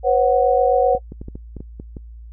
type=chord; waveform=sine; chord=B suspended second; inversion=none; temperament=equal with one note detuned; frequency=493.9 / 541.7 / 740 Hz; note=B4 / C#5 / F#5; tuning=0 / -40 / 0 cents; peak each=-17 dBFS; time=0.03-0.99 s; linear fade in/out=50 ms
type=clicks; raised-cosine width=3 ms; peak=-20 dBFS; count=9; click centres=0.95 / 1.121 / 1.215 / 1.284 / 1.355 / 1.567 / 1.605 / 1.799 / 1.968 s
effects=noise-tail reverb RT60 0.1 s tail -25 dB re dry + added 57 Hz sine -35 dBFS peak until 2.32 s